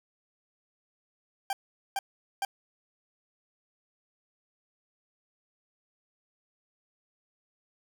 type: tone bursts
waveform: 40% pulse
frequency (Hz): 787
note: G5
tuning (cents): +7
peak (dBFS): -27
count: 3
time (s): 1.5-2.45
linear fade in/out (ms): 2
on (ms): 30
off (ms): 430
effects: none